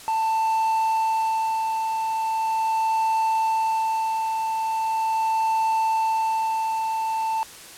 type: tone with tremolo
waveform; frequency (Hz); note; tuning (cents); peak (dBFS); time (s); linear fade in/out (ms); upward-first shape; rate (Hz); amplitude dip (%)
triangle; 888; A5; +16; -17; 0.08-7.43; 0; sine; 0.4; 35
effects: white hiss -42 dBFS RMS until 7.77 s + low-pass 11000 Hz 12 dB/octave